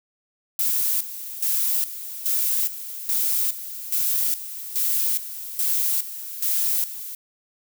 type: noise with tremolo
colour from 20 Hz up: violet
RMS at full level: -22 dBFS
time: 0.59-7.15 s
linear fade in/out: 2 ms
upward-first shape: square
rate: 1.2 Hz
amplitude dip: 75%
effects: none